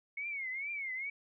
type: tone with vibrato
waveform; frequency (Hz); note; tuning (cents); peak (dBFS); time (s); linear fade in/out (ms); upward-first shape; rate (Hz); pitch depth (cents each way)
sine; 2190; C#7; -22; -36; 0.17-1.1; 5; triangle; 2.3; 160
effects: none